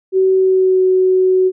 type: tone with pitch glide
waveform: sine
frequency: 378.6 to 372.7 Hz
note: F#4 to F#4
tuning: +40 to +13 cents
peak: -9 dBFS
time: 0.12-1.52 s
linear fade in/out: 50 ms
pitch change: -27 cents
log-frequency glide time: 0.34-0.83 s
effects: none